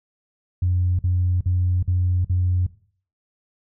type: tone bursts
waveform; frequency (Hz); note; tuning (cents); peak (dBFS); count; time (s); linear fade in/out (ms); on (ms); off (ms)
sine; 90; F#2; -47; -16; 5; 0.62-2.666; 5; 370; 49
effects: noise-tail reverb RT60 0.5 s tail -18 dB re dry + tanh soft clip ceiling -12 dBFS